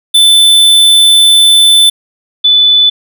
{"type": "tone pair in turn", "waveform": ["square", "sine"], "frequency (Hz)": [3520, 3490], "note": ["A7", "A7"], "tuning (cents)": [0, -15], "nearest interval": "unison", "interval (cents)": 15, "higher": "first", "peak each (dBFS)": -3, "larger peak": "neither", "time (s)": [[0.14, 1.9], [2.44, 2.9]], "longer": "first", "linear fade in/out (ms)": 10, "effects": []}